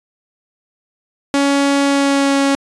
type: tone with pitch glide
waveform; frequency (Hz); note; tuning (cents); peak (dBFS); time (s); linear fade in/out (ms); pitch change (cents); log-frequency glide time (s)
sawtooth; 280.1 to 276.7; C#4 to C#4; +18 to -3; -8; 1.34-2.55; 0; -21; 1.84-2.37
effects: resampled to 22050 Hz